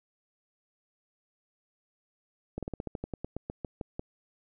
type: slowing click train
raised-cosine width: 2 ms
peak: -21 dBFS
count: 15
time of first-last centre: 2.58-3.994 s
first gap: 47 ms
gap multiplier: 1.11
effects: none